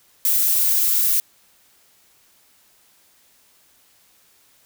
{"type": "noise", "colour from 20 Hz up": "violet", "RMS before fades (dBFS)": -18, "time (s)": [0.25, 1.2], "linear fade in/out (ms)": 0, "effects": ["white hiss -57 dBFS RMS until 4.65 s"]}